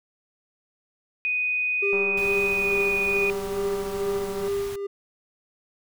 sine tone with pitch glide, 2489 to 2468 Hz, D#7 to D#7, 0 to -15 cents, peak -22 dBFS, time 1.25-3.3 s, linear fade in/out 0 ms, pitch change -15 cents, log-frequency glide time 2.51-2.76 s
triangle tone with tremolo, 400 Hz, G4, 35 cents sharp, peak -21 dBFS, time 1.82-4.87 s, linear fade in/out 10 ms, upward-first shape sine, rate 2.3 Hz, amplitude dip 55%
click train, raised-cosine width 1 ms, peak -24 dBFS, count 493, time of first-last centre 1.93-4.479 s, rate 193 Hz
pink band-stop noise, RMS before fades -40 dBFS, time 2.17-4.76 s, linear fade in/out 5 ms, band 290 to 670 Hz, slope 96 dB/octave
effects none

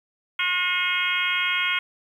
harmonic tone with a mistuned harmonic, 360 Hz, F#4, 47 cents flat, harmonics 3 / 4 / 5 / 6 / 7 / 8 / 9, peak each -32 / -28 / -35 / -25 / -29 / -31 / -29 dBFS, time 0.39-1.79 s, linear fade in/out 5 ms, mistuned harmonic 5, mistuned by +35 cents, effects 9-bit

